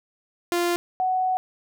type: tone pair in turn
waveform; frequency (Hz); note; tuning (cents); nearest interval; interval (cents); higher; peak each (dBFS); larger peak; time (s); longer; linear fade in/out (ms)
sawtooth / sine; 347.7 / 744; F4 / F#5; -8 / +9; octave + minor second; 1317; second; -17 / -20; first; 0.52-0.76 / 1-1.37; second; 0
effects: none